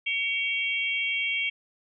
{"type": "tone cluster", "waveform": "sine", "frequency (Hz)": [2254, 2740, 3224], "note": ["C#7", "F7", "G7"], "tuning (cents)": [28, -34, 48], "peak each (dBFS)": [-27, -31, -32], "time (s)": [0.06, 1.5], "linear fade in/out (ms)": 10, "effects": []}